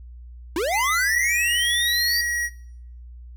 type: linear sweep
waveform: square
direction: up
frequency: 298.3 to 4699 Hz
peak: -22 dBFS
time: 0.56-2.21 s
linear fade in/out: 2 ms
type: tone with pitch glide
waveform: square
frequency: 2044 to 1907.1 Hz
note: C7 to A#6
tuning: -41 to +39 cents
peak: -23 dBFS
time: 0.7-2.5 s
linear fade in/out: 50 ms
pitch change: -120 cents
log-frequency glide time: 0.86-1.24 s
effects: noise-tail reverb RT60 0.7 s tail -23 dB re dry + added 60 Hz sine -38 dBFS peak until 3.36 s